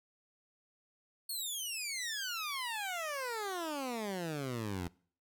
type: exponential sweep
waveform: 15% pulse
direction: down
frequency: 4427 to 83.5 Hz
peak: -30 dBFS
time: 1.29-4.88 s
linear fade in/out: 5 ms
effects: noise-tail reverb RT60 0.5 s tail -23 dB re dry